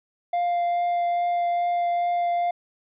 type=tone with vibrato; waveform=triangle; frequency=698.5 Hz; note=F5; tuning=in tune; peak=-19 dBFS; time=0.33-2.51 s; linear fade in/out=5 ms; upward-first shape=triangle; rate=2.4 Hz; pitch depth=9 cents each way; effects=resampled to 8000 Hz